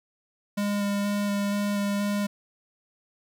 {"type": "tone with vibrato", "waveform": "square", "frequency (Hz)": 203.1, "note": "G#3", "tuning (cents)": -38, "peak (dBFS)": -25, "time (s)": [0.57, 2.27], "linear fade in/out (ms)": 10, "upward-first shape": "square", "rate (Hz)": 2.1, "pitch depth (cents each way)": 9, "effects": ["11-bit"]}